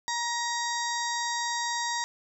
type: harmonic tone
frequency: 944 Hz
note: A#5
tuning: 22 cents sharp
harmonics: 1 / 2 / 4 / 5 / 6 / 7 / 8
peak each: -31 / -34 / -37 / -38 / -39 / -39 / -40 dBFS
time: 0.08-2.04 s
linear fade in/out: 0 ms
effects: 10-bit